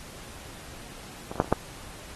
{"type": "clicks", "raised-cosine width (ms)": 1, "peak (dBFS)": [-21, -23, -6, -24, -30, -6], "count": 6, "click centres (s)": [1.315, 1.357, 1.401, 1.445, 1.477, 1.526], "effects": ["pink hiss -45 dBFS RMS until 2.15 s", "AAC 32 kbps"]}